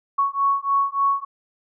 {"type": "beating tone pair", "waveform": "sine", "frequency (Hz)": [1108.7, 1112.1], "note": ["C#6", "C#6"], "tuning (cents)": [0, 5], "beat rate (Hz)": 3.4, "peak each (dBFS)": -21, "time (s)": [0.18, 1.25], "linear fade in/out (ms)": 10, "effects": []}